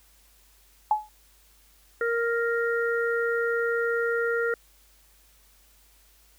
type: tone with exponential decay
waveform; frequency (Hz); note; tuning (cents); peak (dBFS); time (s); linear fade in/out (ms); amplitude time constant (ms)
sine; 851; G#5; +42; -15; 0.91-1.09; 2; 39
type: harmonic tone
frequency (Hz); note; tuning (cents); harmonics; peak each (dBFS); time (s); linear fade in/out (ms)
466.2; A#4; 0; 1 / 3 / 4; -25 / -28 / -33; 2.01-4.54; 2
effects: added 50 Hz sine -60 dBFS peak until 6.38 s + white hiss -60 dBFS RMS until 6.38 s